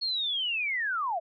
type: linear sweep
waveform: sine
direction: down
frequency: 4365 to 618 Hz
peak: -27 dBFS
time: 0.01-1.2 s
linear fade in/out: 20 ms
effects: none